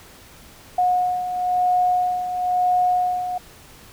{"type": "beating tone pair", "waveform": "sine", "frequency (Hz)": [724, 725], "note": ["F#5", "F#5"], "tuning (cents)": [-38, -35], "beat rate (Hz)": 1, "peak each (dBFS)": [-25, -18], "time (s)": [0.78, 3.38], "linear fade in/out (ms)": 5, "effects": ["pink hiss -46 dBFS RMS until 3.92 s"]}